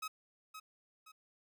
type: tone with echo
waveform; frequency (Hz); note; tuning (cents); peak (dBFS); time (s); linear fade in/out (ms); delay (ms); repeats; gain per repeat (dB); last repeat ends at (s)
sawtooth; 1274; D#6; +41; -35; 0.02-0.08; 10; 520; 2; -8; 1.12
effects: none